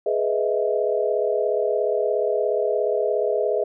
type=chord; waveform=sine; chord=E major seventh; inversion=first; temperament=equal with one note detuned; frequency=419.9 / 493.9 / 622.3 / 659.3 Hz; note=G#4 / B4 / D#5 / E5; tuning=+19 / 0 / 0 / 0 cents; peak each=-23 / -25 / -25 / -27 dBFS; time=0.06-3.64 s; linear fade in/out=5 ms; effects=none